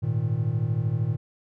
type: chord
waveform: triangle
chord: Ab suspended second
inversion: none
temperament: just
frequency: 103.83 / 116.8 / 155.74 Hz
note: Ab2 / Bb2 / Eb3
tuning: 0 / +4 / +2 cents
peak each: -27 / -23 / -27 dBFS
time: 0.02-1.17 s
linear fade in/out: 20 ms
effects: none